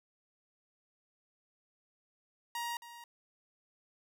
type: tone with echo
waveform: sawtooth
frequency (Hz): 944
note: A#5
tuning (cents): +22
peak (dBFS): -32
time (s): 2.55-2.77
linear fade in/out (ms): 2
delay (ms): 270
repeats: 1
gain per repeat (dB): -13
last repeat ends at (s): 3.04
effects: none